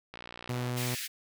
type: click train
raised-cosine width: 0.3 ms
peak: -26 dBFS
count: 34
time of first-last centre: 0.14-0.695 s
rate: 59.5 Hz
type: tone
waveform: sawtooth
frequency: 123.47 Hz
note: B2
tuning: in tune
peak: -27 dBFS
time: 0.49-0.95 s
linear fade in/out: 5 ms
type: high-pass noise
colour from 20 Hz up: pink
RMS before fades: -37 dBFS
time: 0.76-1.08 s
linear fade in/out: 20 ms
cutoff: 1700 Hz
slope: 48 dB/octave
effects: none